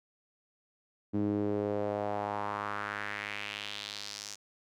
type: tone with band-pass filter sweep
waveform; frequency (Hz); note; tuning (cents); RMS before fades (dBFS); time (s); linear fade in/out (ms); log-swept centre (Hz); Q
sawtooth; 103.1; G#2; -12; -35; 1.13-4.36; 20; 270 to 6200; 2.6
effects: none

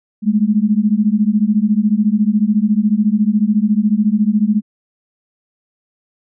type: beating tone pair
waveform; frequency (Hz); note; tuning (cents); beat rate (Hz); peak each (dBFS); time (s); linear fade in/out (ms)
sine; 204.2 / 218.2; G#3 / A3; -29 / -14; 14; -14; 0.22-4.62; 50
effects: none

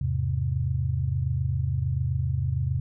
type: chord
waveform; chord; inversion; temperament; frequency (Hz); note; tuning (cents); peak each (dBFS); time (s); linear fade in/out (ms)
sine; E augmented; none; equal; 82.41 / 103.83 / 130.81; E2 / G#2 / B#2; 0 / 0 / 0; -28 / -30 / -26; 0.01-2.8; 5
effects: none

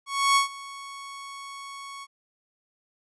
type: tone with ADSR envelope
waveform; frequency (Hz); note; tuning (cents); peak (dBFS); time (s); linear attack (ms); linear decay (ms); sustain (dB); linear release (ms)
sawtooth; 1108.7; C#6; 0; -13; 0.06-2.07; 300; 120; -21; 43
effects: resampled to 24000 Hz

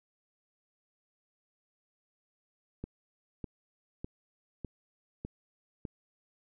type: click train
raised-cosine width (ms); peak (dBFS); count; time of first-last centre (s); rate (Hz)
3; -25; 6; 2.84-5.852; 1.66
effects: none

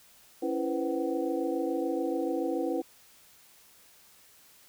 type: tone cluster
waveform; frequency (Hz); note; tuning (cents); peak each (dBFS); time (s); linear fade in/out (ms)
sine; 278.9 / 332.3 / 491 / 518 / 755; C#4 / E4 / B4 / C5 / F#5; +11 / +14 / -10 / -17 / +35; -34 / -31 / -33 / -38 / -39; 0.42-2.82; 10
effects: white hiss -58 dBFS RMS until 4.68 s

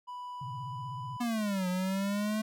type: tone with pitch glide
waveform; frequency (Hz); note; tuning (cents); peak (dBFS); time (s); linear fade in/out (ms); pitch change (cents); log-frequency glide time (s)
triangle; 988 to 994.9; B5 to B5; 0 to +12; -37; 0.07-1.24; 20; +12; 0.46-1.06
type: tone with vibrato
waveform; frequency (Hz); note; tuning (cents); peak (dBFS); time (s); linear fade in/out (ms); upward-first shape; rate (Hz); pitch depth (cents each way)
sine; 129.3; C3; -20; -39; 0.41-1.17; 5; sine; 16; 190
type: exponential two-way sweep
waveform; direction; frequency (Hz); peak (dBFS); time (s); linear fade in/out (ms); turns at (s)
square; down then up; 244.4 to 180 to 218.4; -30; 1.2-2.42; 10; 1.68
effects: none

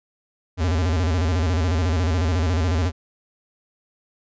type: tone with vibrato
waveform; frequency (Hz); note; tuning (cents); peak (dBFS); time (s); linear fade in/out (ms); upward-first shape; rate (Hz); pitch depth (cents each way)
square; 84.9; F2; -48; -19; 0.57-2.92; 50; square; 14; 130
effects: resampled to 16000 Hz

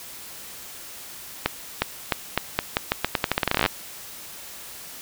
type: accelerating click train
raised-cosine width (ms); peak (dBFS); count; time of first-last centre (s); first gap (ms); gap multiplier
0.3; -3; 23; 1.46-3.661; 360; 0.84
effects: white hiss -40 dBFS RMS until 5.01 s

